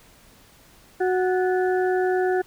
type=harmonic tone with a mistuned harmonic; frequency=368.7 Hz; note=F#4; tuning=6 cents flat; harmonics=1 / 2 / 4 / 5; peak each=-20 / -26 / -32 / -34 dBFS; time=1-2.42 s; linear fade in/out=10 ms; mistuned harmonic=5; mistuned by=-100 cents; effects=pink hiss -53 dBFS RMS until 2.46 s